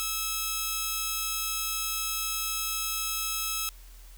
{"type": "tone pair together", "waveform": "5% pulse", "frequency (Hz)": [1300, 3276], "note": ["E6", "G#7"], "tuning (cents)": [-24, -24], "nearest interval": "octave + major third", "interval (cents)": 1600, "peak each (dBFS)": [-18, -27], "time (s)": [0, 3.69], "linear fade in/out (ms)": 0, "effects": ["added 42 Hz sine -46 dBFS peak until 4.17 s", "white hiss -56 dBFS RMS until 4.17 s"]}